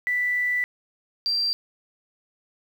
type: tone pair in turn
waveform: sine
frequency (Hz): 1975.5 / 4716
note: B6 / D8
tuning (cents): 0 / +6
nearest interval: octave + minor third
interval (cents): 1506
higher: second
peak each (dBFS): -21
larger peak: neither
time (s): 0.07-0.64 / 1.26-1.53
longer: first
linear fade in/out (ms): 0
effects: 8-bit

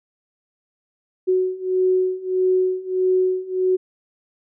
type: beating tone pair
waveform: sine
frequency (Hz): 370 / 371.6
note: F#4 / F#4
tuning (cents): 0 / +7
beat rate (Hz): 1.6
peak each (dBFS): -21 / -19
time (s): 1.27-3.77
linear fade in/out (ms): 20
effects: none

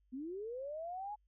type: linear sweep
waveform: sine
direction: up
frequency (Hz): 243.3 to 854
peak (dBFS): -40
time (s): 0.12-1.16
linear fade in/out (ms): 20
effects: added 50 Hz sine -70 dBFS peak until 1.27 s

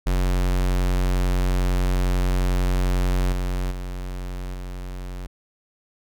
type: tone with level steps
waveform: square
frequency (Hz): 45.58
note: F#1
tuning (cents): -25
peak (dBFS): -19 / -23 / -29 / -31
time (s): 0.06-5.27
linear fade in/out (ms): 10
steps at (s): 3.32 / 3.71 / 4.54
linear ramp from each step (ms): 5
effects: none

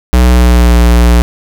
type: tone with pitch glide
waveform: square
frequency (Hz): 61.74 to 59.43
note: B1 to A#1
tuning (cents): 0 to +34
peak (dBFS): -4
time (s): 0.13-1.22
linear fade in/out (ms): 0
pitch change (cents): -66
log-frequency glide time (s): 0.25-0.75
effects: none

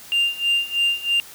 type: tone with tremolo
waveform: sine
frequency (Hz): 2794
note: F7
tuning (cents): 0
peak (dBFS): -13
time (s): 0.12-1.2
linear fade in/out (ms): 0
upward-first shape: sine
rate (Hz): 3.1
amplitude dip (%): 90
effects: tanh soft clip ceiling -14 dBFS + white hiss -42 dBFS RMS until 1.34 s

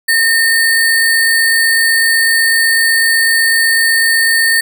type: tone with sample-and-hold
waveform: sine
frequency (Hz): 1824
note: A#6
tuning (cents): -38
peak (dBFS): -8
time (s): 0.08-4.61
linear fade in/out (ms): 10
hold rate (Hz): 6300
effects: none

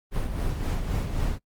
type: noise with tremolo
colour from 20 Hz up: brown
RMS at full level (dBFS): -25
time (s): 0.11-1.39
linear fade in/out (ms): 50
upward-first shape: sine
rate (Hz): 3.8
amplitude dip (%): 50
effects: noise-tail reverb RT60 0.1 s tail -23 dB re dry + Opus 32 kbps

